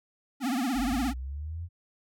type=tone with vibrato; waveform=square; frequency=256.6 Hz; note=C4; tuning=34 cents flat; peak=-27 dBFS; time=0.4-1.14 s; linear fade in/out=50 ms; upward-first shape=triangle; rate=17 Hz; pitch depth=210 cents each way
type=linear sweep; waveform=sine; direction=up; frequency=41.2 to 88.4 Hz; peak=-33 dBFS; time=0.74-1.69 s; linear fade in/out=50 ms
type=tone with exponential decay; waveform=sine; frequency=87 Hz; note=F2; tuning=6 cents flat; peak=-35 dBFS; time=0.91-1.13 s; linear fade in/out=5 ms; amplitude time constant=46 ms
effects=none